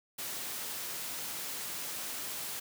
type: high-pass noise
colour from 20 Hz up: white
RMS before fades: -39 dBFS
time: 0.18-2.6 s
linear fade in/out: 10 ms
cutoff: 110 Hz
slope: 12 dB/octave
effects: none